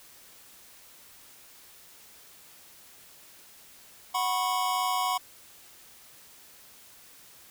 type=chord; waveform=square; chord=F# suspended fourth; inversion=none; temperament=equal with one note detuned; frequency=740 / 987.8 / 1090.9 Hz; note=F#5 / B5 / C#6; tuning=0 / 0 / -28 cents; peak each=-31 dBFS; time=4.14-5.18 s; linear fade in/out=10 ms; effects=white hiss -53 dBFS RMS until 7.5 s